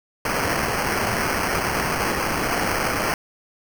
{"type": "noise with sample-and-hold", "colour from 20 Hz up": "violet", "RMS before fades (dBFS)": -23, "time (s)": [0.25, 3.14], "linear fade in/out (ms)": 2, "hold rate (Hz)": 3675, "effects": []}